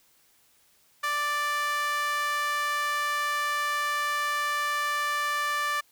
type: tone with high-pass filter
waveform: sawtooth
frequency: 587.3 Hz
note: D5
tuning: in tune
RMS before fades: -28 dBFS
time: 1.03-5.81 s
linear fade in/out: 10 ms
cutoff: 1400 Hz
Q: 10
effects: white hiss -63 dBFS RMS until 5.91 s